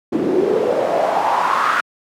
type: noise with band-pass filter sweep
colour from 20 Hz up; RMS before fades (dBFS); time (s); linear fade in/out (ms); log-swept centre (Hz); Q
pink; -17; 0.12-1.81; 10; 290 to 1400; 5
effects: high-pass 150 Hz 12 dB/octave